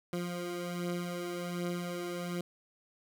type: beating tone pair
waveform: 20% pulse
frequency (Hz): 174.5 / 175.8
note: F3 / F3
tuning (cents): -1 / +12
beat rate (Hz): 1.3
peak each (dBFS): -36 / -31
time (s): 0.13-2.41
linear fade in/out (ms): 2
effects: none